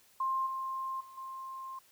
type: tone with level steps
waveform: sine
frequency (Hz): 1057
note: C6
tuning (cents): +17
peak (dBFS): -29 / -34 / -49 / -40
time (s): 0.2-1.79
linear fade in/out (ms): 5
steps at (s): 0.46 / 1 / 1.17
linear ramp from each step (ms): 10
effects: white hiss -64 dBFS RMS until 1.91 s